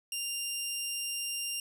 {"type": "tone", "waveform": "15% pulse", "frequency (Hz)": 2792, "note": "F7", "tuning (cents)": -1, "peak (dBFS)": -26, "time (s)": [0.12, 1.6], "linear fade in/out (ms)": 2, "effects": []}